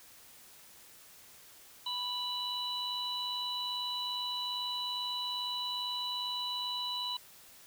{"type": "harmonic tone", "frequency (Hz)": 987.8, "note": "B5", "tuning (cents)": 0, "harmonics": [1, 3, 4], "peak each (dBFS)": [-40, -39, -36], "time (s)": [1.86, 7.17], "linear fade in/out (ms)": 5, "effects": ["white hiss -56 dBFS RMS until 7.66 s"]}